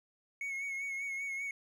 triangle tone with vibrato, 2200 Hz, C#7, 14 cents flat, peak -34 dBFS, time 0.41-1.51 s, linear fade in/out 2 ms, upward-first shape sine, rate 5.1 Hz, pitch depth 36 cents each way, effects none

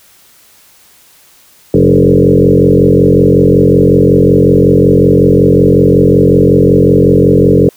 sine tone with frequency modulation, 293.7 Hz, D4, in tune, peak -3 dBFS, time 1.74-7.69 s, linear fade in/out 2 ms, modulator 45.4 Hz, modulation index 4.3, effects white hiss -44 dBFS RMS until 7.76 s

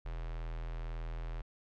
square tone with notch filter, 40.94 Hz, E1, 11 cents flat, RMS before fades -39 dBFS, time 0.05-1.42 s, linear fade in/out 10 ms, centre 240 Hz, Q 1, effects low-pass 3000 Hz 12 dB/octave + MP3 96 kbps

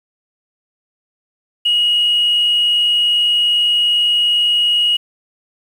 sine tone with frequency modulation, 2890 Hz, F#7, 41 cents flat, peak -10 dBFS, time 1.65-4.97 s, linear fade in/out 10 ms, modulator 62.5 Hz, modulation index 0.43, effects tanh soft clip ceiling -8 dBFS + 7-bit

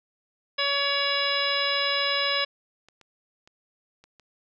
harmonic tone, 564 Hz, C#5, 30 cents sharp, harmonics 1 / 2 / 3 / 4 / 5 / 6 / 7 / 9, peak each -31 / -31 / -31 / -31 / -31 / -31 / -31 / -31 dBFS, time 0.58-2.45 s, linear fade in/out 10 ms
clicks, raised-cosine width 0.2 ms, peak -35 dBFS, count 6, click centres 2.424 / 2.886 / 3.013 / 3.475 / 4.04 / 4.197 s
effects none

